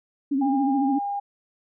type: tone with vibrato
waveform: sine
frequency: 274.4 Hz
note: C#4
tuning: 17 cents flat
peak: -20 dBFS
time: 0.31-0.99 s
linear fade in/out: 10 ms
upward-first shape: sine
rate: 14 Hz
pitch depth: 83 cents each way
type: tone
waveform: sine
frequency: 807 Hz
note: G#5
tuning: 50 cents flat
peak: -25 dBFS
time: 0.41-1.2 s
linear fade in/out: 10 ms
effects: none